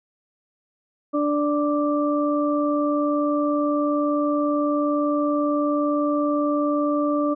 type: harmonic tone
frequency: 293.7 Hz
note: D4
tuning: in tune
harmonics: 1 / 2 / 4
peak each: -21 / -24 / -27 dBFS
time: 1.13-7.35 s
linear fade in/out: 20 ms
effects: none